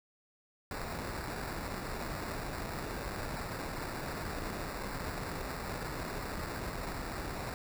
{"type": "noise with sample-and-hold", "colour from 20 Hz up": "pink", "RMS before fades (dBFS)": -39, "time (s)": [0.71, 7.54], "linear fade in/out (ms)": 2, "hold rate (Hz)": 3150, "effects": []}